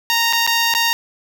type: tone with dropouts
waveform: 10% pulse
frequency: 928 Hz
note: A#5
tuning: 8 cents flat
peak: -6 dBFS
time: 0.1-0.93 s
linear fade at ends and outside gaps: 0 ms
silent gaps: 0.327-0.332 / 0.466-0.475 / 0.739-0.749 s
effects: none